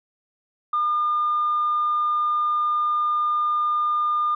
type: tone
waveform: sine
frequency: 1209 Hz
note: D6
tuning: 50 cents sharp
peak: -18 dBFS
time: 0.73-4.35 s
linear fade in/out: 5 ms
effects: tanh soft clip ceiling -15 dBFS